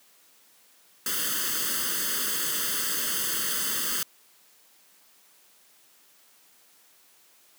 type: noise with comb filter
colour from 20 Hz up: white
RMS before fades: -28 dBFS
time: 1.06-4.03 s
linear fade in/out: 2 ms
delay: 0.63 ms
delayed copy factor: +0.95
effects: white hiss -59 dBFS RMS until 7.58 s + high-pass 200 Hz 12 dB/octave